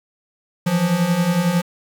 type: beating tone pair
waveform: square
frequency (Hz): 166.1 / 177.1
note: E3 / F3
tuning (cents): +13 / +24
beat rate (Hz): 11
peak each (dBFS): -23 / -18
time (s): 0.66-1.62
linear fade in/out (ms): 10
effects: 7-bit